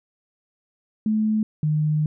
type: tone pair in turn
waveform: sine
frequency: 216.1 / 152.54 Hz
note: A3 / D#3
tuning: -31 / -34 cents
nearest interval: tritone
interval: 603 cents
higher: first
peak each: -18 dBFS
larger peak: neither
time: 1.06-1.43 / 1.63-2.06 s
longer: second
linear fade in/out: 2 ms
effects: none